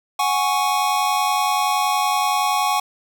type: chord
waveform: square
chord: F# suspended second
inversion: none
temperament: equal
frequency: 740 / 830.6 / 1108.7 Hz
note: F#5 / G#5 / C#6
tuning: 0 / 0 / 0 cents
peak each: -24 / -22 / -22 dBFS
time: 0.19-2.8 s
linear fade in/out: 5 ms
effects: none